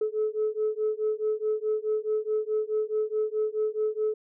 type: beating tone pair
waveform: sine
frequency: 428.3 / 433 Hz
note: A4 / A4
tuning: -47 / -28 cents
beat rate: 4.7 Hz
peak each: -27 dBFS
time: 0.01-4.14 s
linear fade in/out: 5 ms
effects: tanh soft clip ceiling -19 dBFS